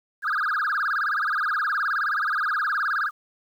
sine tone with vibrato, 1413 Hz, F6, 20 cents sharp, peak -20 dBFS, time 0.22-3.11 s, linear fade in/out 50 ms, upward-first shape sine, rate 19 Hz, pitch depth 290 cents each way, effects tanh soft clip ceiling -19 dBFS + 9-bit

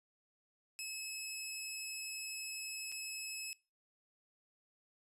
15% pulse tone with dropouts, 2586 Hz, E7, 34 cents flat, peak -34 dBFS, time 0.79-3.53 s, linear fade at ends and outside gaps 0 ms, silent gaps 2.918-2.923 s, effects noise-tail reverb RT60 0.3 s tail -24 dB re dry + resampled to 32000 Hz

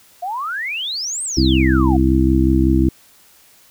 sine exponential two-way sweep, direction up then down, 684 to 8700 to 684 Hz, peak -21 dBFS, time 0.22-1.97 s, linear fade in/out 10 ms, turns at 1.23 s
harmonic tone, 65.41 Hz, C2, in tune, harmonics 1 / 2 / 3 / 4 / 5, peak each -16 / -20 / -22 / -18 / -16 dBFS, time 1.37-2.89 s, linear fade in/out 5 ms
effects white hiss -50 dBFS RMS until 3.7 s

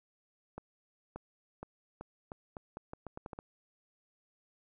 accelerating click train, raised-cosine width 1 ms, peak -28 dBFS, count 13, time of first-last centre 0.58-3.389 s, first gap 580 ms, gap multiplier 0.81, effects none

